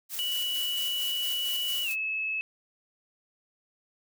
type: noise with tremolo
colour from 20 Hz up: blue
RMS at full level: -35 dBFS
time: 0.09-1.96 s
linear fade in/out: 50 ms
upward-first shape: square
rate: 4.4 Hz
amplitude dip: 30%
type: tone with pitch glide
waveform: sine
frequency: 2946 to 2594 Hz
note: F#7 to E7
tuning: -8 to -28 cents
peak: -28 dBFS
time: 0.19-2.41 s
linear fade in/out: 0 ms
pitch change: -220 cents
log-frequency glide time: 1.83-1.9 s
effects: none